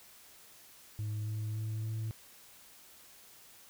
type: tone with pitch steps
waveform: sine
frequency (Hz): 106.3 / 107.66 / 109.04 / 110.43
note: G#2 / A2 / A2 / A2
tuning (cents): +41 / -37 / -15 / +7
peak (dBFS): -31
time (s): 0.99-2.11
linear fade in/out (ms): 0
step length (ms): 280
effects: tanh soft clip ceiling -33 dBFS + white hiss -57 dBFS RMS until 3.69 s